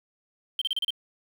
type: tone bursts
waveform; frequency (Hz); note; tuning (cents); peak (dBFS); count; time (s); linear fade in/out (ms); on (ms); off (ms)
sine; 3136; G7; 0; -22; 6; 0.59-0.905; 2; 25; 33
effects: tanh soft clip ceiling -22 dBFS + 8-bit